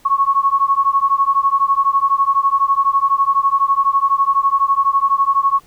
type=beating tone pair; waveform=sine; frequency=1097 / 1109 Hz; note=C#6 / C#6; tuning=-18 / 0 cents; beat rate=12 Hz; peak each=-15 dBFS; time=0.05-5.6 s; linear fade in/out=10 ms; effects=pink hiss -51 dBFS RMS until 5.66 s